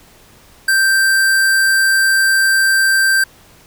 square tone, 1568 Hz, G6, in tune, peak -11 dBFS, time 0.68-3.24 s, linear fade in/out 5 ms, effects pink hiss -46 dBFS RMS until 3.66 s

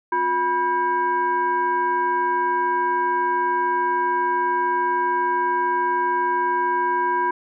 sine tone with frequency modulation, 978 Hz, B5, 17 cents flat, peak -18 dBFS, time 0.12-7.31 s, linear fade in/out 5 ms, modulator 621 Hz, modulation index 0.76, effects none

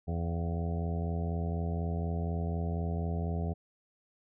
harmonic tone with a mistuned harmonic, 84.1 Hz, E2, 35 cents sharp, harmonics 1 / 2 / 3 / 4 / 5 / 6 / 7 / 8 / 9, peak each -32 / -35 / -44 / -49 / -43 / -50 / -48 / -45 / -48 dBFS, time 0.07-3.54 s, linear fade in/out 20 ms, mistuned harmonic 8, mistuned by +35 cents, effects none

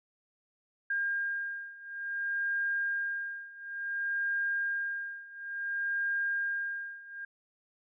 sine beating tone pair, 1609 / 1609.57 Hz, G6 / G6, +45 / +45 cents, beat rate 0.57 Hz, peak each -35 / -33 dBFS, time 0.9-7.25 s, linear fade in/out 5 ms, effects none

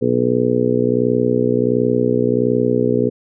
harmonic tone, 61.4 Hz, B1, 9 cents flat, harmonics 2 / 3 / 4 / 5 / 6 / 7 / 8, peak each -23 / -27 / -19 / -24 / -23 / -18 / -21 dBFS, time 0.01-3.1 s, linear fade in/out 20 ms, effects none

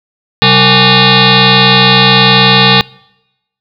sine tone with frequency modulation, 1818 Hz, A#6, 44 cents flat, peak -3 dBFS, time 0.42-2.81 s, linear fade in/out 0 ms, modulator 325 Hz, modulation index 7.4, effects noise-tail reverb RT60 0.9 s tail -25 dB re dry

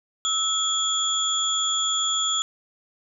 sine tone cluster, 1309 / 3353 / 7060 Hz, E6 / G#7 / A8, -13 / +16 / +5 cents, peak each -29 / -23 / -27 dBFS, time 0.25-2.42 s, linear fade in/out 0 ms, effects none

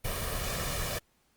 pink noise with comb filter, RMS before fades -33 dBFS, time 0.04-0.99 s, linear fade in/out 10 ms, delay 1.7 ms, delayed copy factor +0.6, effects pink hiss -70 dBFS RMS until 1.36 s + Opus 32 kbps

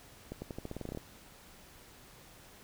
accelerating click train, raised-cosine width 2 ms, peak -26 dBFS, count 13, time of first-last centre 0.32-0.974 s, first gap 100 ms, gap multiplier 0.88, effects pink hiss -56 dBFS RMS until 2.63 s

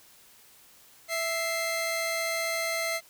sawtooth tone pair together, 659.3 / 2093 Hz, E5 / C7, 0 / 0 cents, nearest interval octave + minor sixth, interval 2000 cents, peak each -27 dBFS, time 1.08-3.01 s, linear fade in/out 50 ms, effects white hiss -56 dBFS RMS until 3.09 s

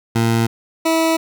20% pulse tone pair in turn, 114.9 / 325 Hz, A#2 / E4, -25 / -24 cents, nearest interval octave + tritone, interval 1801 cents, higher second, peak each -9 dBFS, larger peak neither, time 0.15-0.47 / 0.85-1.17 s, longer neither, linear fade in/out 10 ms, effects none

